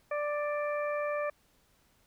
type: harmonic tone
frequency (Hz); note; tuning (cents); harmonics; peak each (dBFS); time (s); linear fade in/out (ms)
589; D5; +5; 1 / 2 / 3 / 4; -31 / -37 / -41 / -43; 0.11-1.3; 5
effects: pink hiss -68 dBFS RMS until 2.06 s